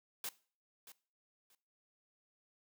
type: noise with echo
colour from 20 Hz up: white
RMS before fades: -41 dBFS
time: 0.24-0.29 s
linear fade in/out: 2 ms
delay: 630 ms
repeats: 2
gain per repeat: -14 dB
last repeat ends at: 1.55 s
effects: noise-tail reverb RT60 0.4 s tail -19 dB re dry + high-pass 200 Hz 12 dB/octave